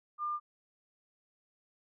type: tone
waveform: sine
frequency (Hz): 1200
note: D6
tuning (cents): +37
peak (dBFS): -32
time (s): 0.18-0.4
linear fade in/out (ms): 50
effects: none